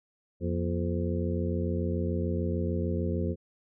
harmonic tone with a mistuned harmonic, 86.7 Hz, F2, 12 cents flat, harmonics 1 / 2 / 3 / 4 / 5 / 6, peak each -30 / -33 / -35 / -36 / -37 / -38 dBFS, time 0.4-3.36 s, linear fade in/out 50 ms, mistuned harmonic 3, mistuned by -140 cents, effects none

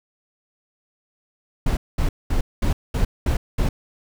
brown noise bursts, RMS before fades -19 dBFS, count 7, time 1.66-3.69 s, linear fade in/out 5 ms, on 110 ms, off 210 ms, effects none

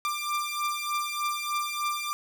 sawtooth beating tone pair, 1185 / 1188.3 Hz, D6 / D6, +15 / +20 cents, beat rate 3.3 Hz, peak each -28 / -27 dBFS, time 0.05-2.13 s, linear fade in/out 0 ms, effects none

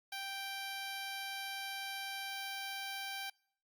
10% pulse tone, 784 Hz, G5, in tune, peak -32 dBFS, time 0.12-3.3 s, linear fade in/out 5 ms, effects noise-tail reverb RT60 0.6 s tail -26 dB re dry + Opus 48 kbps

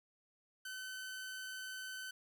sawtooth tone, 1522 Hz, F#6, 48 cents sharp, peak -40 dBFS, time 0.65-2.11 s, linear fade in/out 5 ms, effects none

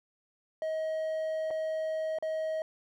triangle tone with dropouts, 633 Hz, D#5, 30 cents sharp, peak -28 dBFS, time 0.62-2.62 s, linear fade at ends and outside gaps 1 ms, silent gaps 1.505-1.509 / 2.186-2.225 s, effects none

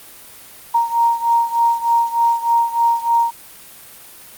sine beating tone pair, 931 / 934.3 Hz, A#5 / A#5, -2 / +4 cents, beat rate 3.3 Hz, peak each -15 / -18 dBFS, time 0.74-3.31 s, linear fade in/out 10 ms, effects white hiss -40 dBFS RMS until 4.37 s + Opus 32 kbps

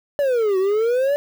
triangle exponential two-way sweep, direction down then up, 587.3 to 370 to 587.3 Hz, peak -14 dBFS, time 0.19-1.16 s, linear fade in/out 0 ms, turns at 0.58 s, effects 7-bit

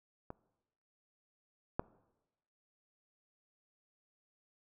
clicks, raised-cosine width 1 ms, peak -29 / -18 dBFS, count 2, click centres 0.304 / 1.795 s, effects noise-tail reverb RT60 1.0 s tail -21 dB re dry

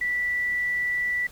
sine tone, 1964 Hz, B6, 10 cents flat, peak -23 dBFS, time 0.01-1.27 s, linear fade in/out 5 ms, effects added 60 Hz sine -55 dBFS peak until 1.31 s + pink hiss -49 dBFS RMS until 1.31 s

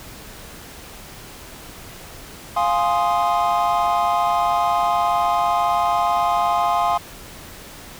triangle chord, F minor seventh, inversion none, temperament equal, 698.5 / 830.6 / 1046.5 / 1244.5 Hz, F5 / Ab5 / C6 / Eb6, 0 / 0 / 0 / 0 cents, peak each -18 / -20 / -19 / -23 dBFS, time 2.56-6.98 s, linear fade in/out 10 ms, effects tanh soft clip ceiling -7 dBFS + pink hiss -39 dBFS RMS until 7.99 s

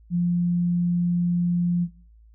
sine tone, 174.61 Hz, F3, in tune, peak -19 dBFS, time 0.1-1.88 s, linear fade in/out 50 ms, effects noise-tail reverb RT60 0.4 s tail -18 dB re dry + added 55 Hz sine -49 dBFS peak until 2.34 s

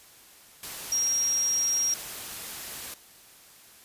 sine tone in noise, 5630 Hz, F8, 13 cents sharp, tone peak -23 dBFS, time 0.92-1.94 s, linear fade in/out 2 ms, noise white, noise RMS -38 dBFS, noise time 0.63-2.94 s, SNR +12 dB, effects white hiss -53 dBFS RMS until 3.84 s + resampled to 32000 Hz

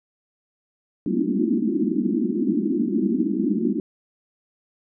pink band-pass noise, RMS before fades -22 dBFS, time 1.06-3.8 s, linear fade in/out 2 ms, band 190 to 360 Hz, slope 96 dB/octave, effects none

